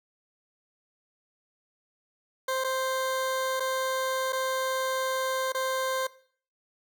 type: tone with dropouts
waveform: 20% pulse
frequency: 523.3 Hz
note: C5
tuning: in tune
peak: -22 dBFS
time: 2.48-6.07 s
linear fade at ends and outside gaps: 5 ms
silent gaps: 2.64-2.644 / 3.598-3.603 / 4.324-4.329 / 5.522-5.546 s
effects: noise-tail reverb RT60 0.5 s tail -19 dB re dry